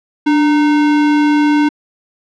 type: tone with sample-and-hold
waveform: sine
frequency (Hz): 294.9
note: D4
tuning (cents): +7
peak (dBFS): -8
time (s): 0.26-1.69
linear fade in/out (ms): 10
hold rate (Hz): 1225
effects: low-pass 3000 Hz 12 dB/octave